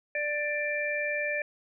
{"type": "harmonic tone", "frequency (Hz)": 590, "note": "D5", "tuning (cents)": 8, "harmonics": [1, 3, 4], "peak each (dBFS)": [-32, -32, -32], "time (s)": [0.15, 1.42], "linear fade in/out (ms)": 2, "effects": []}